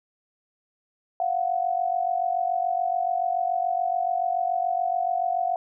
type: tone pair together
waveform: sine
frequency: 693 / 740 Hz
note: F5 / F#5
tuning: -14 / 0 cents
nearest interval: minor second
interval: 114 cents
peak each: -25 dBFS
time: 1.2-5.56 s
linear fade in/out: 2 ms
effects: none